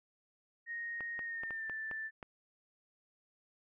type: tone with pitch glide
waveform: sine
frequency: 1864.7 to 1766.2 Hz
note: A#6 to A6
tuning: 0 to +6 cents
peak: -38 dBFS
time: 0.66-2.11 s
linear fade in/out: 50 ms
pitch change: -94 cents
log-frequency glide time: 1.22-1.72 s
type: clicks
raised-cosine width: 0.5 ms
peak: -30 dBFS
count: 7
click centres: 1.007 / 1.192 / 1.435 / 1.507 / 1.697 / 1.913 / 2.228 s
effects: none